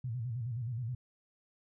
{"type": "tone with vibrato", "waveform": "sine", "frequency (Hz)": 119.4, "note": "A#2", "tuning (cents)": 42, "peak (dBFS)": -34, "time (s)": [0.04, 0.95], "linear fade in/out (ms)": 5, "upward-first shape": "square", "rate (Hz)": 9.5, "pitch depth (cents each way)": 110, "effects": []}